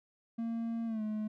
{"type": "tone with pitch glide", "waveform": "triangle", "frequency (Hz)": [229.6, 214.2], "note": ["A#3", "A3"], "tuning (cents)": [-26, -46], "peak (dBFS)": -31, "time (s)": [0.38, 1.28], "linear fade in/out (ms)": 10, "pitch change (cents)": -120, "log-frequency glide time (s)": [0.86, 1.02], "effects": []}